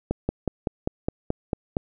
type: slowing click train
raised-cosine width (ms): 2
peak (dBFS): -10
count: 9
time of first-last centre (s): 0.11-1.769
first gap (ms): 180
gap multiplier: 1.04
effects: none